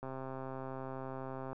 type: click train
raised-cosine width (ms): 1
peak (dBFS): -29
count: 199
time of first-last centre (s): 0.03-1.53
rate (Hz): 132
effects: none